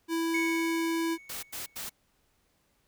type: tone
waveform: square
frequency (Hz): 330.1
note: E4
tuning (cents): +2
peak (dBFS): -28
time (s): 0.08-1.18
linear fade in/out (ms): 50
type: tone with exponential decay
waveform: triangle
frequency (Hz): 2220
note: C#7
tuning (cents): +2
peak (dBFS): -26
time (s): 0.34-1.91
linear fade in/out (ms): 5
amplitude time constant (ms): 340
type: noise bursts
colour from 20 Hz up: white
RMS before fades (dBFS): -38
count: 3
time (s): 1.29-1.896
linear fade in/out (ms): 10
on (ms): 140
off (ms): 93
effects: pink hiss -71 dBFS RMS until 2.87 s